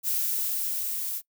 violet noise with level ramp, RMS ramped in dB -26 to -32 dBFS, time 0.03-1.22 s, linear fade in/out 50 ms, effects noise-tail reverb RT60 0.1 s tail -22 dB re dry

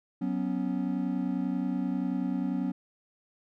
triangle chord, F# suspended fourth, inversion none, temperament equal, 185 / 246.9 / 277.2 Hz, F#3 / B3 / C#4, 0 / 0 / 0 cents, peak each -30 dBFS, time 0.21-2.72 s, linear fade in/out 10 ms, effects none

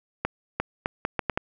accelerating click train, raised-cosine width 0.5 ms, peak -9 dBFS, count 7, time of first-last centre 0.25-1.375 s, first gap 350 ms, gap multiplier 0.74, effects none

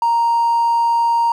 triangle tone with hard clipping, 932.3 Hz, A#5, in tune, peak -13 dBFS, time 0.02-1.32 s, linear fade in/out 2 ms, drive 4 dB, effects none

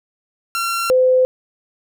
sawtooth / sine tone pair in turn, 1366 / 511.7 Hz, F6 / C5, -39 / -39 cents, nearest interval octave + perfect fourth, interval 1700 cents, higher first, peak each -15 / -10 dBFS, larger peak second, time 0.55-0.9 / 0.9-1.25 s, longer neither, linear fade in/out 0 ms, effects none

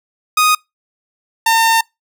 sawtooth tone pair in turn, 1244.5 / 906.7 Hz, D#6 / A#5, 0 / -48 cents, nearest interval perfect fourth, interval 548 cents, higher first, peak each -6 dBFS, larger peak neither, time 0.37-0.55 / 1.46-1.81 s, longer second, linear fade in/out 5 ms, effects noise-tail reverb RT60 0.2 s tail -26 dB re dry

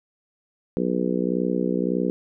harmonic tone, 61.74 Hz, B1, in tune, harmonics 3 / 4 / 5 / 6 / 7 / 8, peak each -26 / -27 / -28 / -29 / -29 / -30 dBFS, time 0.77-2.1 s, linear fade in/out 0 ms, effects none

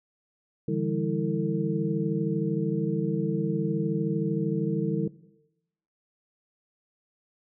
sine tone cluster, 148.3 / 167.8 / 201.1 / 324.9 / 450.8 Hz, D3 / E3 / G3 / E4 / A4, +17 / +31 / +44 / -25 / +42 cents, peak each -31 dBFS, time 0.68-5.08 s, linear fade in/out 5 ms, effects noise-tail reverb RT60 0.9 s tail -18 dB re dry

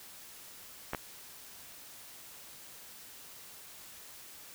clicks, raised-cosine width 0.5 ms, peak -19 dBFS, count 2, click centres 0.934 / 0.948 s, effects white hiss -51 dBFS RMS until 4.54 s

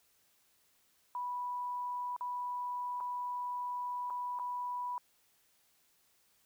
sine tone with dropouts, 984 Hz, B5, 7 cents flat, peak -35 dBFS, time 1.15-4.98 s, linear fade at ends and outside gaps 1 ms, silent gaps 2.164-2.209 / 3.003-3.008 / 4.1-4.105 / 4.389-4.396 s, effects white hiss -71 dBFS RMS until 6.45 s

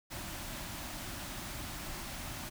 pink band-stop noise, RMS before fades -42 dBFS, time 0.1-2.5 s, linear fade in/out 20 ms, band 380 to 540 Hz, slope 96 dB/octave, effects none

